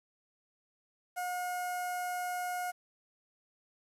sawtooth tone with notch filter, 720 Hz, F#5, 47 cents flat, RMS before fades -36 dBFS, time 1.16-2.72 s, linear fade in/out 20 ms, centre 3600 Hz, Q 0.68, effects resampled to 32000 Hz + 10-bit

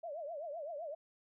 sine tone with vibrato, 624 Hz, D#5, 5 cents sharp, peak -40 dBFS, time 0.03-0.95 s, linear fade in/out 10 ms, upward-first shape triangle, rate 7.8 Hz, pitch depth 220 cents each way, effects none

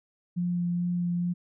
sine tone with vibrato, 175.3 Hz, F3, 7 cents sharp, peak -25 dBFS, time 0.36-1.34 s, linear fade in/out 20 ms, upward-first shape sine, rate 2.3 Hz, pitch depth 11 cents each way, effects none

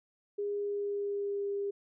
sine tone with pitch glide, 408.3 to 401.7 Hz, G#4 to G4, -29 to +42 cents, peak -31 dBFS, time 0.38-1.71 s, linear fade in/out 10 ms, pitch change -29 cents, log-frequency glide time 0.56-1.48 s, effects none

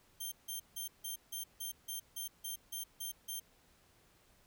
5% pulse tone bursts, 3161 Hz, G7, 14 cents sharp, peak -31 dBFS, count 12, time 0.2-3.4 s, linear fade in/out 10 ms, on 120 ms, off 160 ms, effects pink hiss -68 dBFS RMS until 4.46 s

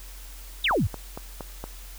sine exponential sweep, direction down, 3951 to 72.9 Hz, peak -20 dBFS, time 0.64-0.87 s, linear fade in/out 5 ms
click train, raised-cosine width 1 ms, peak -20 dBFS, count 5, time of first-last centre 0.71-1.64 s, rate 4.3 Hz
effects added 44 Hz sine -40 dBFS peak until 1.98 s + white hiss -47 dBFS RMS until 1.98 s

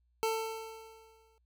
25% pulse tone with exponential decay, 445.7 Hz, A4, 22 cents sharp, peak -24 dBFS, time 0.23-1.38 s, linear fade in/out 0 ms, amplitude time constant 250 ms, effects added 60 Hz sine -69 dBFS peak until 1.45 s

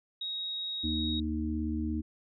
sine tone, 3781 Hz, A#7, 24 cents sharp, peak -33 dBFS, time 0.21-1.2 s, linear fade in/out 5 ms
harmonic tone, 77.4 Hz, D#2, 9 cents flat, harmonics 1 / 3 / 4, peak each -34 / -34 / -34 dBFS, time 0.83-2.02 s, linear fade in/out 20 ms
effects none

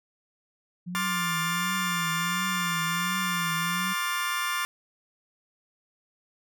sine tone with vibrato, 174.61 Hz, F3, in tune, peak -32 dBFS, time 0.86-3.94 s, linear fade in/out 20 ms, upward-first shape triangle, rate 1.4 Hz, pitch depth 130 cents each way
30% pulse chord, D minor seventh, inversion third, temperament just, 1057.2 / 1174.7 / 1409.6 / 1762 Hz, C6 / D6 / F6 / A6, +18 / 0 / +16 / +2 cents, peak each -30 dBFS, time 0.95-4.65 s, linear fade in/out 0 ms
effects none

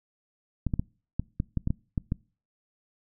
clicks, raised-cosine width 5 ms, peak -14 dBFS, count 10, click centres 0.667 / 0.738 / 0.795 / 1.196 / 1.401 / 1.573 / 1.674 / 1.705 / 1.978 / 2.121 s, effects noise-tail reverb RT60 0.4 s tail -25 dB re dry

